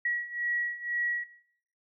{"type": "beating tone pair", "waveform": "sine", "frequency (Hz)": [1918, 1920], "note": ["A#6", "B6"], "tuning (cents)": [49, -49], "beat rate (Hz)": 2, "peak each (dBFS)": [-33, -30], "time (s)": [0.05, 1.24], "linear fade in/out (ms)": 5, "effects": ["noise-tail reverb RT60 0.7 s tail -19 dB re dry"]}